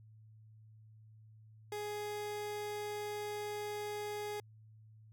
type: tone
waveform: 30% pulse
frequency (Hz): 416.7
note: G#4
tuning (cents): +6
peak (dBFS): -36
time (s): 1.72-4.4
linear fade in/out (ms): 2
effects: added 109 Hz sine -56 dBFS peak until 5.12 s